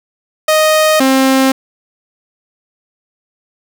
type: tone pair in turn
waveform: sawtooth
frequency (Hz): 622.3 / 265.5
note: D#5 / C4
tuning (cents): 0 / +25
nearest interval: octave + minor third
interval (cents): 1475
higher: first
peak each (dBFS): -4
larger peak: neither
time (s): 0.48-1 / 1-1.52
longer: neither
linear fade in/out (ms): 5
effects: none